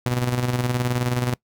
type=tone with tremolo; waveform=sawtooth; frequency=123.47 Hz; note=B2; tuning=in tune; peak=-15 dBFS; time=0.06-1.34 s; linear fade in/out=0 ms; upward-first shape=square; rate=19 Hz; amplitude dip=50%; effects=noise-tail reverb RT60 0.1 s tail -23 dB re dry